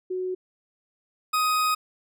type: tone pair in turn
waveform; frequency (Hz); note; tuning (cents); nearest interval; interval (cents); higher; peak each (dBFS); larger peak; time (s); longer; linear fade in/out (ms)
sine / 40% pulse; 369.1 / 1253; F#4 / D#6; -4 / +12; octave + major sixth; 2116; second; -26 / -20; second; 0.1-0.35 / 1.33-1.75; second; 10
effects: none